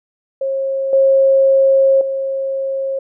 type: tone with level steps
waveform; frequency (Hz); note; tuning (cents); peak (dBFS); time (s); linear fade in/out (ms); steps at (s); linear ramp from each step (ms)
sine; 540; C#5; -45; -16 / -8 / -17; 0.41-2.99; 5; 0.93 / 2.01; 2
effects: none